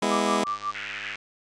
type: chord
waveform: 15% pulse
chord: E major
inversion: first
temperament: just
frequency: 206 / 247.2 / 329.6 Hz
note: G#3 / B3 / E4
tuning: -14 / +2 / 0 cents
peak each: -19 / -22 / -22 dBFS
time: 0.02-0.44 s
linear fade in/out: 5 ms
type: tone with tremolo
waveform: sine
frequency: 1174.7 Hz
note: D6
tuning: in tune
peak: -24 dBFS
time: 0.1-0.72 s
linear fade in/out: 20 ms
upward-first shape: sine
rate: 5.5 Hz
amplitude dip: 95%
type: click train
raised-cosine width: 0.2 ms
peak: -23 dBFS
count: 71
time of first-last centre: 0.47-1.156 s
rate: 102 Hz
type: band-pass noise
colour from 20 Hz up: white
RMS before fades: -35 dBFS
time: 0.74-1.16 s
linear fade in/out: 10 ms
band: 1400 to 2800 Hz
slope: 48 dB/octave
effects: resampled to 22050 Hz